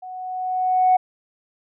sine tone with level ramp, 740 Hz, F#5, in tune, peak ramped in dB -33 to -10 dBFS, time 0.02-0.97 s, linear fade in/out 10 ms, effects tanh soft clip ceiling -8 dBFS

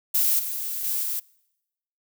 violet noise with level steps, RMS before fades -21 / -30 / -26 / -28 dBFS, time 0.14-1.2 s, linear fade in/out 10 ms, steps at 0.39 / 0.84 / 1.03 s, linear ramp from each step 5 ms, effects noise-tail reverb RT60 0.9 s tail -25 dB re dry

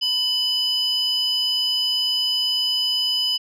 sine tone pair together, 2986 / 5014 Hz, F#7 / D#8, +15 / +12 cents, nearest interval major sixth, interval 897 cents, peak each -20 dBFS, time 0.01-3.38 s, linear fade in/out 20 ms, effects tanh soft clip ceiling -15 dBFS

